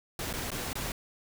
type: noise with dropouts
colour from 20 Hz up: pink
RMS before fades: -35 dBFS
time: 0.19-0.92 s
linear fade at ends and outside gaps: 2 ms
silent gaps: 0.329-0.337 / 0.505-0.516 / 0.731-0.754 s
effects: none